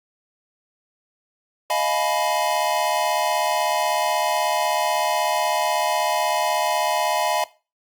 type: chord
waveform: square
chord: F half-diminished seventh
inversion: third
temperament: equal with one note detuned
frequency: 622.3 / 698.5 / 847.6 / 987.8 Hz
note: Eb5 / F5 / Ab5 / Cb6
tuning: 0 / 0 / +35 / 0 cents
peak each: -26 dBFS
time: 1.7-7.44 s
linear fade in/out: 2 ms
effects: noise-tail reverb RT60 0.3 s tail -18 dB re dry + Opus 48 kbps